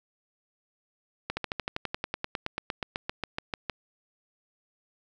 slowing click train, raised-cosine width 0.3 ms, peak -14 dBFS, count 23, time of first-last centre 1.3-3.697 s, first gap 70 ms, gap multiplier 1.04, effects none

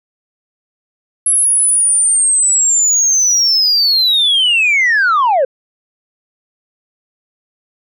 sine linear sweep, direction down, 10990 to 493.9 Hz, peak -7 dBFS, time 1.26-5.45 s, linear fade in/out 5 ms, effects tanh soft clip ceiling -7 dBFS

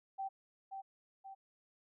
sine tone with echo, 777 Hz, G5, 16 cents flat, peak -37 dBFS, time 0.18-0.29 s, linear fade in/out 20 ms, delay 530 ms, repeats 2, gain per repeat -5 dB, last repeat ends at 1.35 s, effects none

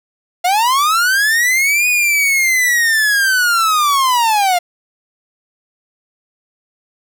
45% pulse linear two-way sweep, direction up then down, 690 to 2489 to 690 Hz, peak -11 dBFS, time 0.44-4.59 s, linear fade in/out 10 ms, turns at 1.88 s, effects none

